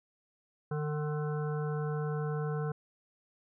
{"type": "harmonic tone with a mistuned harmonic", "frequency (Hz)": 150.4, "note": "D3", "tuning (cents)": 42, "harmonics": [1, 3, 5, 7, 9, 10], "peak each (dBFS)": [-32, -37, -45, -47, -47, -49], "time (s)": [0.71, 2.72], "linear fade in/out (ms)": 5, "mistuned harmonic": 9, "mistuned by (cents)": -37, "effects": []}